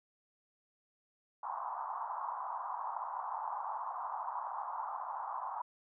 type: band-pass noise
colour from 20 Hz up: pink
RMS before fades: -40 dBFS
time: 1.43-5.62 s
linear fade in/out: 5 ms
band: 820 to 1100 Hz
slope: 48 dB/octave
effects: none